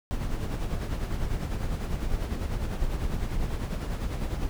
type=noise with tremolo; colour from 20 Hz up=brown; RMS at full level=-27 dBFS; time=0.11-4.49 s; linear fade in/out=0 ms; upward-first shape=sine; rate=10 Hz; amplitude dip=50%; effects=none